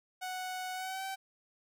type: tone with pitch glide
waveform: sawtooth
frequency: 740 to 770.5 Hz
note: F#5 to G5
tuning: 0 to -30 cents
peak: -33 dBFS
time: 0.21-1.16 s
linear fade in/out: 20 ms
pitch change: +70 cents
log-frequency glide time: 0.74-1.04 s
effects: none